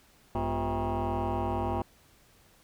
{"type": "tone with frequency modulation", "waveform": "sine", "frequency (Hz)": 351.9, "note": "F4", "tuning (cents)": 13, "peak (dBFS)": -25, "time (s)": [0.35, 1.82], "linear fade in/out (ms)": 2, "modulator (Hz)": 149, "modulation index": 4.3, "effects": ["tanh soft clip ceiling -26 dBFS", "pink hiss -61 dBFS RMS until 2.63 s"]}